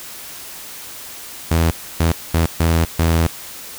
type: tone bursts at uneven times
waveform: sawtooth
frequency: 82.41 Hz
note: E2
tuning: in tune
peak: -9 dBFS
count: 5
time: 1.51-1.71 / 2-2.12 / 2.34-2.46 / 2.6-2.85 / 2.99-3.27 s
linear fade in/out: 5 ms
effects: white hiss -34 dBFS RMS until 3.78 s